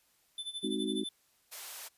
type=tone with tremolo; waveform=square; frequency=3520 Hz; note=A7; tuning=in tune; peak=-36 dBFS; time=0.38-1.09 s; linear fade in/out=2 ms; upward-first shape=sine; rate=12 Hz; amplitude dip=85%
type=chord; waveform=sine; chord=Ab dominant seventh; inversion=none; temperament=just; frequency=207.7 / 259.6 / 311.5 / 373.8 Hz; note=Ab3 / C4 / Eb4 / Gb4; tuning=0 / -13 / +2 / +18 cents; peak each=-37 dBFS; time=0.63-1.04 s; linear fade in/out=10 ms
type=high-pass noise; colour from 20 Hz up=white; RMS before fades=-44 dBFS; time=1.51-1.89 s; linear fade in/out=20 ms; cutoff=510 Hz; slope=24 dB/octave
effects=white hiss -70 dBFS RMS until 1.97 s + resampled to 32000 Hz